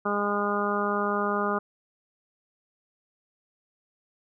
harmonic tone, 204.6 Hz, G#3, 26 cents flat, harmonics 1 / 2 / 3 / 4 / 5 / 6 / 7, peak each -31 / -30 / -33 / -34 / -34 / -29 / -34 dBFS, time 0.05-1.59 s, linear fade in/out 10 ms, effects none

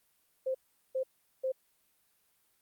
sine tone bursts, 523 Hz, C5, 1 cent flat, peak -29 dBFS, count 3, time 0.46-1.521 s, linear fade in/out 10 ms, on 87 ms, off 400 ms, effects white hiss -72 dBFS RMS until 2.61 s + Opus 32 kbps

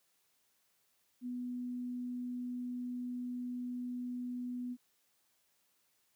sine tone, 246.9 Hz, B3, in tune, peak -37 dBFS, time 1.21-4.77 s, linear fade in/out 50 ms, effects white hiss -75 dBFS RMS until 6.15 s + high-pass 80 Hz 12 dB/octave

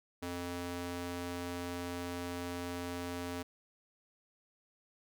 square tone with high-pass filter, 87.9 Hz, F2, 12 cents sharp, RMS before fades -40 dBFS, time 0.22-3.43 s, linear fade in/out 10 ms, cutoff 210 Hz, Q 0.84, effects none

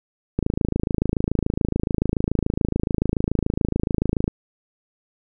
click train, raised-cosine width 3 ms, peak -7 dBFS, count 106, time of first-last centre 0.39-4.279 s, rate 27 Hz, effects none

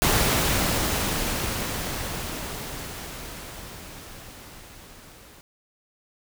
pink noise with level ramp, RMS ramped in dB -20 to -49 dBFS, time 0.02-5.41 s, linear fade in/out 0 ms, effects none

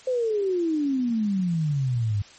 sine exponential sweep, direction down, 523.3 to 99 Hz, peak -21 dBFS, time 0.07-2.22 s, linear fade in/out 5 ms, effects white hiss -49 dBFS RMS until 2.38 s + MP3 32 kbps

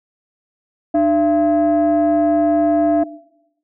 sine tone pair together, 300.7 / 675 Hz, D4 / E5, +41 / +41 cents, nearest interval octave + major second, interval 1400 cents, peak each -13 dBFS, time 0.94-3.04 s, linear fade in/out 10 ms, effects noise-tail reverb RT60 0.9 s tail -20 dB re dry + tanh soft clip ceiling -8 dBFS

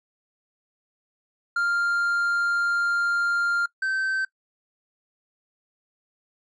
triangle tone pair in turn, 1396.9 / 1547.2 Hz, F6 / G6, 0 / -23 cents, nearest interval major second, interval 177 cents, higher second, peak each -19 / -21 dBFS, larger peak first, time 1.56-3.66 / 3.82-4.25 s, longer first, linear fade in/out 5 ms, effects noise-tail reverb RT60 0.1 s tail -22 dB re dry + resampled to 22050 Hz

